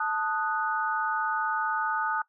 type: chord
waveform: sine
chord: D# diminished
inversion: second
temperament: equal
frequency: 880 / 1244.5 / 1480 Hz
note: A5 / D#6 / F#6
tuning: 0 / 0 / 0 cents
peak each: -30 dBFS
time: 0-2.22 s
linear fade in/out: 5 ms
effects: noise-tail reverb RT60 0.1 s tail -19 dB re dry